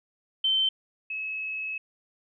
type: tone pair in turn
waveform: sine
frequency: 3094 / 2579 Hz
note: G7 / E7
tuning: -23 / -39 cents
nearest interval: minor third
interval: 316 cents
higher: first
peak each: -21 / -30 dBFS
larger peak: first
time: 0.44-0.69 / 1.1-1.78 s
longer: second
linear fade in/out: 5 ms
effects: none